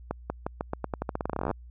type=accelerating click train; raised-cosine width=1 ms; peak=-15 dBFS; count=24; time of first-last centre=0.11-1.512 s; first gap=190 ms; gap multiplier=0.87; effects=added 60 Hz sine -44 dBFS peak until 1.7 s